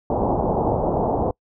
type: low-pass noise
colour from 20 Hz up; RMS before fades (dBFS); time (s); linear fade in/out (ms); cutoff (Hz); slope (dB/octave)
white; -21; 0.1-1.31; 2; 880; 48
effects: noise-tail reverb RT60 0.1 s tail -26 dB re dry